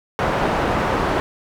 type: low-pass noise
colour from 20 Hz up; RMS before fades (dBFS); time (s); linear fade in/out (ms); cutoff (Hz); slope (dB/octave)
white; -20; 0.19-1.2; 0; 990; 12
effects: none